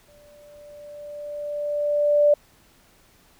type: tone with exponential growth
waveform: sine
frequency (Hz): 587.3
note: D5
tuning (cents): 0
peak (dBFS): -12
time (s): 0.08-2.34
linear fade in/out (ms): 5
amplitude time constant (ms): 490
effects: pink hiss -57 dBFS RMS until 3.39 s